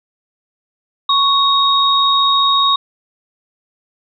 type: tone pair together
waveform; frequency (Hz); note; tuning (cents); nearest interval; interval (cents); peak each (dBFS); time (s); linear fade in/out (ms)
sine; 1108.7 / 3755; C#6 / A#7; 0 / +12; octave + major sixth; 2112; -13; 1.09-2.76; 5
effects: none